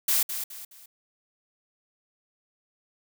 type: noise with echo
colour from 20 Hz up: blue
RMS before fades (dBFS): -23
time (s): 0.08-0.23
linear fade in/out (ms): 5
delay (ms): 210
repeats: 3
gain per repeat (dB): -9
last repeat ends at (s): 0.86
effects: none